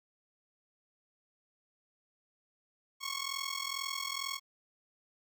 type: ring-modulated tone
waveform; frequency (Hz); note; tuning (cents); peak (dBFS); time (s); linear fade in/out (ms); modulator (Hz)
10% pulse; 1099; C#6; -15; -24; 3-4.4; 50; 21.1
effects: none